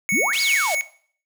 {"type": "tone with tremolo", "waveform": "square", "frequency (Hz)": 2217, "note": "C#7", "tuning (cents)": 0, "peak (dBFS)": -18, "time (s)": [0.09, 0.81], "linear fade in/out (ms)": 0, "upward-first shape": "triangle", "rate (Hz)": 2.9, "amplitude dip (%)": 60}
{"type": "exponential two-way sweep", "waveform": "sine", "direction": "up then down", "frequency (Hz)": [165.5, 5120, 568], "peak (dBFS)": -22, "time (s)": [0.12, 0.75], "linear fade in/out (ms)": 5, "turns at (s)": 0.41}
{"type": "band-pass noise", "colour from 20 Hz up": "pink", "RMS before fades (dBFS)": -30, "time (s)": [0.33, 0.75], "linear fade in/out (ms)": 2, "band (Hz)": [2700, 12000], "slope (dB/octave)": 12}
{"effects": ["noise-tail reverb RT60 0.5 s tail -17 dB re dry"]}